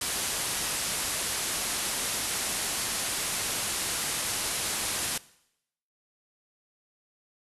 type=low-pass noise; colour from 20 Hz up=white; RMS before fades=-31 dBFS; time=0.01-5.18 s; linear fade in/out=5 ms; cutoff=12000 Hz; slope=96 dB/octave; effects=noise-tail reverb RT60 0.8 s tail -20 dB re dry